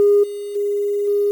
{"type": "tone with level steps", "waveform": "sine", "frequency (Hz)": 408.5, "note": "G#4", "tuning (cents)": -29, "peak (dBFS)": [-9, -25, -17, -14], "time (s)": [0, 1.31], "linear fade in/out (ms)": 0, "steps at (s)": [0.23, 0.55, 1.07], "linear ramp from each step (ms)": 10, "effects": ["tanh soft clip ceiling -5 dBFS", "7-bit"]}